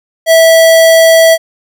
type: tone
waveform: square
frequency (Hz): 654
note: E5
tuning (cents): -14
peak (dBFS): -3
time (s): 0.26-1.38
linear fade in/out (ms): 50
effects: none